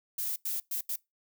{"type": "noise bursts at uneven times", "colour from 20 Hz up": "violet", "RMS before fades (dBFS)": -33, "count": 4, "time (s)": [[0.18, 0.36], [0.45, 0.6], [0.71, 0.81], [0.89, 0.96]], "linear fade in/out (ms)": 5, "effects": ["noise-tail reverb RT60 0.2 s tail -23 dB re dry"]}